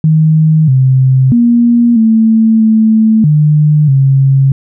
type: tone with pitch steps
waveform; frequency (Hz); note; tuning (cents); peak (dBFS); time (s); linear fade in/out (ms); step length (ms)
sine; 157 / 131.2 / 237.1 / 222.6 / 219.9 / 150.8 / 135.7; D#3 / C3 / A#3 / A3 / A3 / D3 / C#3; +16 / +5 / +30 / +20 / -1 / +46 / -36; -4; 0.04-4.52; 2; 640
effects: none